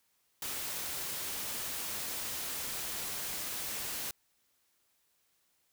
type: noise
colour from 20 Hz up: white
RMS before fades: -38 dBFS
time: 0.42-4.11 s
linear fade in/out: 2 ms
effects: white hiss -74 dBFS RMS until 5.72 s